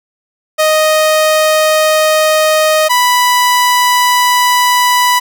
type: tone pair in turn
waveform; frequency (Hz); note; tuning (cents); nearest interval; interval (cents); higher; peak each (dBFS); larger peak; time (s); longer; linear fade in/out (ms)
sawtooth; 622.3 / 987.8; D#5 / B5; 0 / 0; minor sixth; 800; second; -4; neither; 0.58-2.89 / 2.89-5.2; neither; 20
effects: none